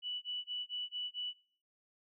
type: tone bursts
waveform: sine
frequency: 2960 Hz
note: F#7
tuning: in tune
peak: -36 dBFS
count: 6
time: 0.02-1.335 s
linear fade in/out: 50 ms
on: 200 ms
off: 23 ms
effects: noise-tail reverb RT60 0.6 s tail -25 dB re dry